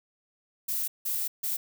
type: noise bursts at uneven times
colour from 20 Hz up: violet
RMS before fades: -30 dBFS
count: 3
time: 0.68-0.88 / 1.05-1.28 / 1.43-1.57 s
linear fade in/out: 10 ms
effects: none